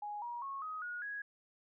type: tone with pitch steps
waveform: sine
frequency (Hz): 830.6 / 954.1 / 1096 / 1259 / 1446.2 / 1661.2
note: G#5 / A#5 / C#6 / D#6 / F#6 / G#6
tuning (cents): 0 / +40 / -20 / +20 / -40 / 0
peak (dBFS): -39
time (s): 0.02-1.22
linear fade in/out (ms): 5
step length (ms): 200
effects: none